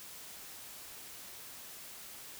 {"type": "silence", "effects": ["white hiss -49 dBFS RMS until 2.39 s"]}